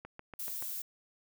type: click train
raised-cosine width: 0.5 ms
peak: -30 dBFS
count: 5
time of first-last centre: 0.05-0.625 s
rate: 6.96 Hz
type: noise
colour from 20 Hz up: violet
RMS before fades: -39 dBFS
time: 0.39-0.82 s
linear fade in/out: 5 ms
effects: none